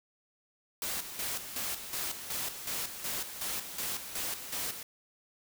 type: noise with tremolo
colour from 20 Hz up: white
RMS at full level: -35 dBFS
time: 0.82-4.83 s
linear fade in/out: 2 ms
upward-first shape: square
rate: 2.7 Hz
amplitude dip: 60%
effects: none